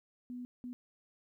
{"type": "tone bursts at uneven times", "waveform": "sine", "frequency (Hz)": 246.9, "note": "B3", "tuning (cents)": 0, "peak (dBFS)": -40, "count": 2, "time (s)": [[0.3, 0.45], [0.64, 0.73]], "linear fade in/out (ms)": 0, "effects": ["13-bit"]}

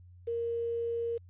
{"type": "tone with quantisation", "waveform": "sine", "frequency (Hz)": 466.2, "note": "A#4", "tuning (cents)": 0, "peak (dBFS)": -30, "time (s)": [0.27, 1.18], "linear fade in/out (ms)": 10, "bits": 9, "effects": ["added 89 Hz sine -51 dBFS peak until 1.29 s", "resampled to 8000 Hz"]}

